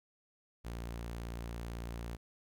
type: tone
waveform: sawtooth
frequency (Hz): 58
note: A#1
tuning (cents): -8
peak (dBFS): -36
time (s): 0.64-2.17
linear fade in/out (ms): 20
effects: 13-bit